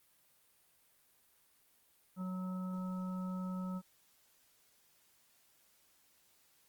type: harmonic tone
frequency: 184.9 Hz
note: F#3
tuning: 1 cent flat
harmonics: 1 / 3 / 5 / 7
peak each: -37 / -52 / -54 / -50 dBFS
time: 2.16-3.82 s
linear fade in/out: 50 ms
effects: white hiss -70 dBFS RMS until 6.68 s + Opus 32 kbps